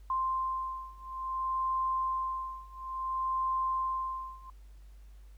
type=beating tone pair; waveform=sine; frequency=1046.5 / 1047.08 Hz; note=C6 / C6; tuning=0 / +1 cents; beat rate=0.58 Hz; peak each=-34 / -33 dBFS; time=0.1-4.5 s; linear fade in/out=2 ms; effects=added 50 Hz sine -49 dBFS peak until 5.37 s + pink hiss -69 dBFS RMS until 5.37 s